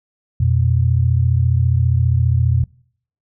sine tone pair together, 87.31 / 122.14 Hz, F2 / B2, 0 / -19 cents, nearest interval tritone, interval 581 cents, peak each -15 dBFS, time 0.4-2.64 s, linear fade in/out 5 ms, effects noise-tail reverb RT60 0.6 s tail -24 dB re dry

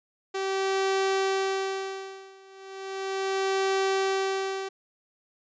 sawtooth tone with tremolo, 386.1 Hz, G4, 26 cents flat, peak -19 dBFS, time 0.34-4.69 s, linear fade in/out 10 ms, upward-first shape sine, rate 0.36 Hz, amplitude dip 95%, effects resampled to 16000 Hz

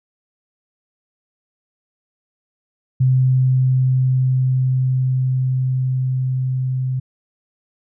sine tone with level ramp, 129.4 Hz, C3, 19 cents flat, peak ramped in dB -11 to -18 dBFS, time 3-7 s, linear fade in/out 10 ms, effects none

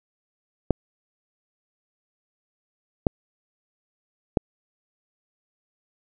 clicks, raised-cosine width 2 ms, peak -4 dBFS, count 3, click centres 0.707 / 3.068 / 4.372 s, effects none

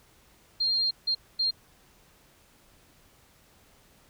sine tone bursts at uneven times, 4203 Hz, C8, 7 cents sharp, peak -23 dBFS, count 3, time 0.6-0.91 / 1.07-1.15 / 1.39-1.51 s, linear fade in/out 10 ms, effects pink hiss -60 dBFS RMS until 4.09 s

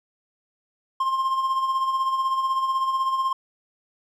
triangle tone with tremolo, 1059 Hz, C6, 21 cents sharp, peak -17 dBFS, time 1-3.33 s, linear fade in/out 5 ms, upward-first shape sine, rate 16 Hz, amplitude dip 50%, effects none

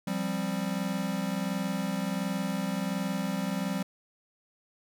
square chord, F suspended second, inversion none, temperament equal, 174.61 / 196 / 261.6 Hz, F3 / G3 / C4, 0 / 0 / 0 cents, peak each -35 / -32 / -37 dBFS, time 0.07-3.83 s, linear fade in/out 5 ms, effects none

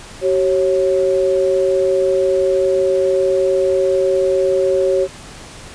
sine tone pair together, 381.2 / 548.3 Hz, G4 / C#5, -48 / -19 cents, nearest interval tritone, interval 629 cents, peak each -15 dBFS, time 0.21-5.08 s, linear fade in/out 50 ms, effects pink hiss -36 dBFS RMS until 5.74 s + resampled to 22050 Hz

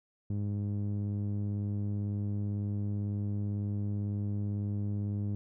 sawtooth tone with low-pass filter, 102 Hz, G#2, 31 cents flat, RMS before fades -33 dBFS, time 0.3-5.35 s, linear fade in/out 0 ms, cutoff 240 Hz, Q 1, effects none

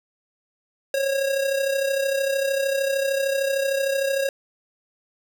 square tone with amplitude modulation, 546 Hz, C#5, 26 cents flat, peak -19 dBFS, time 0.94-4.29 s, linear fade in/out 2 ms, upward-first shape sine, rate 33.2 Hz, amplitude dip 55%, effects none

